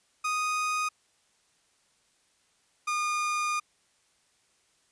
30% pulse tone pair in turn, 1243 / 1218.1 Hz, D#6 / D#6, -2 / -37 cents, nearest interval unison, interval 35 cents, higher first, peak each -24 dBFS, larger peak neither, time 0.24-0.89 / 2.87-3.6 s, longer second, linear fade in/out 10 ms, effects white hiss -68 dBFS RMS until 4.91 s + resampled to 22050 Hz

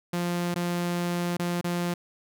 sawtooth tone with dropouts, 174.61 Hz, F3, in tune, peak -22 dBFS, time 0.13-1.94 s, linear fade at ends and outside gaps 5 ms, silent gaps 0.543-0.558 / 1.37-1.394 / 1.612-1.642 s, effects none

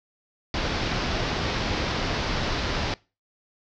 pink low-pass noise, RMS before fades -27 dBFS, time 0.54-2.94 s, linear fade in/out 2 ms, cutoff 5500 Hz, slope 48 dB/octave, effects noise-tail reverb RT60 0.3 s tail -23 dB re dry

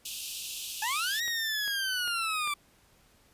pink high-pass noise, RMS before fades -38 dBFS, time 0.05-1.2 s, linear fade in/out 5 ms, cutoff 2600 Hz, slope 96 dB/octave
20% pulse linear two-way sweep, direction up then down, 830.6 to 1913 to 1157 Hz, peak -24 dBFS, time 0.82-2.54 s, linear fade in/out 5 ms, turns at 1.23 s
click train, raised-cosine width 0.3 ms, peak -28 dBFS, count 4, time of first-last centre 1.28-2.475 s, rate 2.51 Hz
effects pink hiss -63 dBFS RMS until 3.33 s + resampled to 32000 Hz

